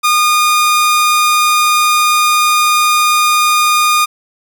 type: tone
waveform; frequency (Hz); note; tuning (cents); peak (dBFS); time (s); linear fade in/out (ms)
sawtooth; 1221; D#6; -33; -5; 0.03-4.06; 20
effects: none